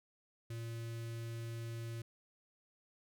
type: tone with notch filter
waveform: square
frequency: 115.4 Hz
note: A#2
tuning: 17 cents flat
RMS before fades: -43 dBFS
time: 0.5-2.02 s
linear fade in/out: 5 ms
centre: 860 Hz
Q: 1
effects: none